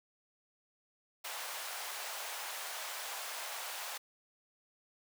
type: high-pass noise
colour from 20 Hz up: pink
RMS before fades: -42 dBFS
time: 1.24-3.98 s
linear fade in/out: 10 ms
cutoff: 660 Hz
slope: 24 dB/octave
effects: none